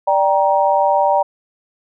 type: chord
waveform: sine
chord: G minor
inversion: second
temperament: just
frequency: 588 / 784 / 940.8 Hz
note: D5 / G5 / Bb5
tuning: +2 / 0 / +16 cents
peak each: -16 dBFS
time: 0.07-1.23 s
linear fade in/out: 10 ms
effects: none